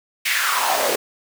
pink noise with high-pass filter sweep, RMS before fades -20 dBFS, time 0.25-0.96 s, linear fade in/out 10 ms, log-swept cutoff 2300 to 410 Hz, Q 3.4, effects none

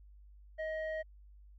square tone with low-pass filter, 630 Hz, D#5, 21 cents sharp, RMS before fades -38 dBFS, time 0.58-1.03 s, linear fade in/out 20 ms, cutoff 1500 Hz, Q 9.4, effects added 50 Hz sine -54 dBFS peak until 1.58 s

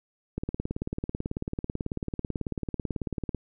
click train, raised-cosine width 3 ms, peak -17 dBFS, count 55, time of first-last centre 0.38-3.347 s, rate 18.2 Hz, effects none

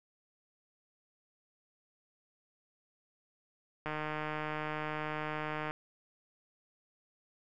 click train, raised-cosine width 0.5 ms, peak -22 dBFS, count 284, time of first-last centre 3.86-5.71 s, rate 153 Hz, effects none

